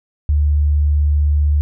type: tone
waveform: sine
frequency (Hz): 73.7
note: D2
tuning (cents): +7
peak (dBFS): -11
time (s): 0.29-1.61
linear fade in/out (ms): 0
effects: none

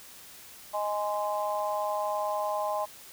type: harmonic tone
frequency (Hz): 207.7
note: G#3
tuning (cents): 0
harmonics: 3 / 4 / 5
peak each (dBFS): -31 / -32 / -33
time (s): 0.73-2.86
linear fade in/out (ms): 20
effects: white hiss -49 dBFS RMS until 3.12 s

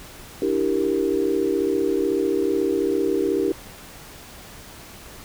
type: chord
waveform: sine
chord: E half-diminished seventh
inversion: third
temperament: equal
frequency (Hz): 293.7 / 329.6 / 392 / 466.2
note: D4 / E4 / G4 / Bb4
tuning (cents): 0 / 0 / 0 / 0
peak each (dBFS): -26 / -25 / -22 / -26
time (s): 0.42-3.52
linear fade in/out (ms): 2
effects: pink hiss -42 dBFS RMS until 5.24 s

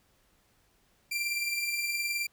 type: beating tone pair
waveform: sawtooth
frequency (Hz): 2349 / 2368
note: D7 / D7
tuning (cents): 0 / +14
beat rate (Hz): 19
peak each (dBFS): -34 / -27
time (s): 1.11-2.27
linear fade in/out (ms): 10
effects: pink hiss -68 dBFS RMS until 2.32 s

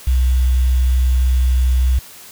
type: tone with quantisation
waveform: sine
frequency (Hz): 63.2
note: B1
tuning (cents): +41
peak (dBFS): -11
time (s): 0.07-1.99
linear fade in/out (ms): 5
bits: 6
effects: white hiss -39 dBFS RMS until 2.31 s

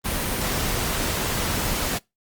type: noise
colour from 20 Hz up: pink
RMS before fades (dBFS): -25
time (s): 0.04-1.99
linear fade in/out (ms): 20
effects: noise-tail reverb RT60 0.2 s tail -24 dB re dry + Opus 32 kbps

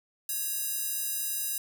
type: tone with high-pass filter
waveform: square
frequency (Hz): 554.4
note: C#5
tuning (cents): 0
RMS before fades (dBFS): -32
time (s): 0.29-1.58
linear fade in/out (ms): 2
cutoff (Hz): 10000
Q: 0.68
effects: none

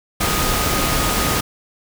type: tone in noise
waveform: sine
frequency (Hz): 1244.5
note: D#6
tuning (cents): 0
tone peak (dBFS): -26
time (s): 0.2-1.41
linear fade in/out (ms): 10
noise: pink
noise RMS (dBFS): -19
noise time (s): 0.2-1.41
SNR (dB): -10
effects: none

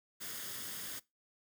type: noise with comb filter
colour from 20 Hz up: white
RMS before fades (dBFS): -43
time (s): 0.2-1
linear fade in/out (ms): 20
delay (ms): 0.6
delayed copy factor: +0.5
effects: noise-tail reverb RT60 0.2 s tail -20 dB re dry + high-pass 80 Hz 12 dB/octave

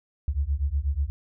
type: beating tone pair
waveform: sine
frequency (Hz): 66.8 / 75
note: C2 / D2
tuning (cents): +36 / +37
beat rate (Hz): 8.2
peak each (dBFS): -26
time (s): 0.28-1.1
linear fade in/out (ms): 0
effects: none

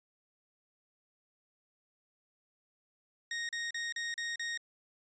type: tone bursts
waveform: sawtooth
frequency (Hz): 1864.7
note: A#6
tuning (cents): 0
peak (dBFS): -31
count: 6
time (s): 3.31-4.575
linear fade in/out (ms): 2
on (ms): 180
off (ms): 37
effects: resampled to 16000 Hz

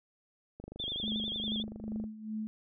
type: click train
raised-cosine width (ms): 2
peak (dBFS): -31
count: 37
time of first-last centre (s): 0.6-2.04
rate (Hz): 25
type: tone with vibrato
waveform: sine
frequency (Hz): 3400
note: G#7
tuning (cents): +40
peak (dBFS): -34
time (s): 0.79-1.63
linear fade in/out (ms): 10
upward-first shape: sine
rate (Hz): 11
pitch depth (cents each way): 91
type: tone with tremolo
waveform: sine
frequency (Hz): 216.6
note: A3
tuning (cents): -27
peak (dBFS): -33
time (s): 1.03-2.47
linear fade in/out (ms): 0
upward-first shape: sine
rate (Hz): 2.4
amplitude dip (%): 75
effects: none

